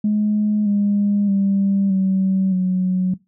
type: tone with pitch steps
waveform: sine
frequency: 210.4 / 203.6 / 196.99 / 190.61 / 184.44 Hz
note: G#3 / G#3 / G3 / G3 / F#3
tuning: +23 / -34 / +9 / -48 / -5 cents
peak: -14 dBFS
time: 0.04-3.14 s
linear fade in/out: 5 ms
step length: 620 ms
effects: noise-tail reverb RT60 0.2 s tail -19 dB re dry + tanh soft clip ceiling -10 dBFS